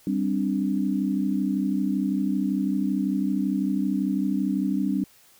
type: chord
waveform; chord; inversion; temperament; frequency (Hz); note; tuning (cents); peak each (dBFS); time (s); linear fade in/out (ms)
sine; G suspended fourth; none; just; 196 / 261.3 / 294; G3 / C4 / D4; 0 / -2 / +2; -25 / -27 / -27; 0.07-5.04; 2
effects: white hiss -56 dBFS RMS until 5.39 s